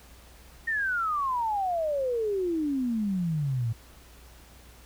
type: exponential sweep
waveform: sine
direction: down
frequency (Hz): 1864.7 to 110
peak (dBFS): -25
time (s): 0.67-3.73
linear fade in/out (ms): 10
effects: added 60 Hz sine -52 dBFS peak until 4.85 s + pink hiss -54 dBFS RMS until 4.85 s